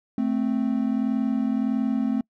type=tone pair together; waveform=triangle; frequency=220 / 261.6 Hz; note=A3 / C4; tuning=0 / 0 cents; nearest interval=minor third; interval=300 cents; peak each=-22 dBFS; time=0.18-2.21 s; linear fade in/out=2 ms; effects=noise-tail reverb RT60 0.1 s tail -26 dB re dry